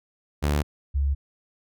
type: tone pair in turn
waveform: sawtooth / sine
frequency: 73.4 / 69.73 Hz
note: D2 / C#2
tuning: 0 / +11 cents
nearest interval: minor second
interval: 89 cents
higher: first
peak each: -17 / -20 dBFS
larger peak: first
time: 0.42-0.63 / 0.94-1.15 s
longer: neither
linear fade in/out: 20 ms
effects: none